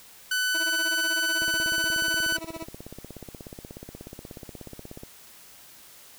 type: tone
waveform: sawtooth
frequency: 1500 Hz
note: F#6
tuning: 23 cents sharp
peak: -20 dBFS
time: 0.31-2.37 s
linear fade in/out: 5 ms
type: tone with tremolo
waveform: 20% pulse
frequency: 326.3 Hz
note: E4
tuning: 18 cents flat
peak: -28 dBFS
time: 0.54-2.66 s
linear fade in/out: 10 ms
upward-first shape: sine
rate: 16 Hz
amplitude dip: 90%
type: click train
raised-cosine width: 2 ms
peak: -26 dBFS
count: 61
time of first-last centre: 1.42-5.034 s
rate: 16.6 Hz
effects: white hiss -50 dBFS RMS until 6.18 s